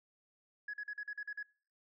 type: tone bursts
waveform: sine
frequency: 1679 Hz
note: G#6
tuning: 18 cents sharp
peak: -37 dBFS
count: 8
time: 0.68-1.429 s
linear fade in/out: 5 ms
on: 56 ms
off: 43 ms
effects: noise-tail reverb RT60 0.5 s tail -26 dB re dry + tanh soft clip ceiling -35 dBFS